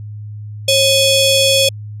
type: ring-modulated tone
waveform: sawtooth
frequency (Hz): 1953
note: B6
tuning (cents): -20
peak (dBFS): -3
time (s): 0.68-1.69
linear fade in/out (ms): 5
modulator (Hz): 1410
effects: added 105 Hz sine -26 dBFS peak until 2 s + low-pass 12000 Hz 12 dB/octave